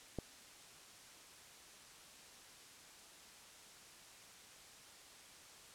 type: click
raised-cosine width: 2 ms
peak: -26 dBFS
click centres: 0.187 s
effects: white hiss -58 dBFS RMS until 5.74 s + low-pass 9000 Hz 12 dB/octave